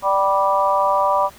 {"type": "harmonic tone with a mistuned harmonic", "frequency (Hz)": 196, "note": "G3", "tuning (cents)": 0, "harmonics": [3, 4, 5, 6], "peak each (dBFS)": [-20, -22, -18, -21], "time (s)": [0.02, 1.3], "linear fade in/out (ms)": 50, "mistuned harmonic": 4, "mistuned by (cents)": -20, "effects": ["pink hiss -45 dBFS RMS until 1.38 s"]}